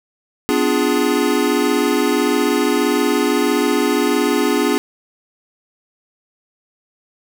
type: chord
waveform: square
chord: B diminished seventh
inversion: none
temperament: equal with one note detuned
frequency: 252.1 / 293.7 / 349.2 / 415.3 Hz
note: B3 / D4 / F4 / Ab4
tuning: +36 / 0 / 0 / 0 cents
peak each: -21 / -20 / -22 / -20 dBFS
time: 0.49-4.78 s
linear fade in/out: 0 ms
effects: none